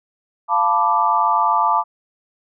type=chord; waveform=sine; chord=B half-diminished seventh; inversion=second; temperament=equal; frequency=698.5 / 880 / 987.8 / 1174.7 Hz; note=F5 / A5 / B5 / D6; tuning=0 / 0 / 0 / 0 cents; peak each=-23 / -18 / -20 / -18 dBFS; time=0.48-1.84 s; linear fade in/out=50 ms; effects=none